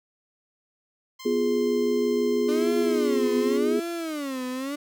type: tone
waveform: 10% pulse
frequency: 1046.5 Hz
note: C6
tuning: in tune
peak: -31 dBFS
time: 1.19-3.58 s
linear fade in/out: 10 ms
type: chord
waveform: sine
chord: F diminished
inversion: second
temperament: equal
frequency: 246.9 / 349.2 / 415.3 Hz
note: Cb4 / F4 / Ab4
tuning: 0 / 0 / 0 cents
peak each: -26 / -28 / -23 dBFS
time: 1.25-3.8 s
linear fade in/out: 10 ms
type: tone with vibrato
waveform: 35% pulse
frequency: 293.7 Hz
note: D4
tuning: in tune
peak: -27 dBFS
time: 2.48-4.76 s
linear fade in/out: 10 ms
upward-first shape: sine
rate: 0.88 Hz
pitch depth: 260 cents each way
effects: none